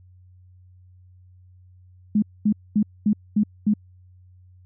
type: tone bursts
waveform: sine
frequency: 209.9 Hz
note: G#3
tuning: 19 cents sharp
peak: -15 dBFS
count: 6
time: 2.15-3.738 s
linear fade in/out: 5 ms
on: 73 ms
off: 230 ms
effects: added 91 Hz sine -48 dBFS peak until 4.65 s